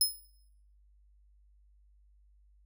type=tone with exponential decay; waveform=15% pulse; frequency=5150 Hz; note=E8; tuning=41 cents flat; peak=-15 dBFS; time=0.01-0.25 s; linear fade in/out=2 ms; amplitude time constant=51 ms; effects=noise-tail reverb RT60 0.7 s tail -17 dB re dry + added 50 Hz sine -60 dBFS peak until 2.65 s